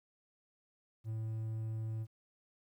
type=tone; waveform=triangle; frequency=110.8 Hz; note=A2; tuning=13 cents sharp; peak=-34 dBFS; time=1.04-2.07 s; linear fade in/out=50 ms; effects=12-bit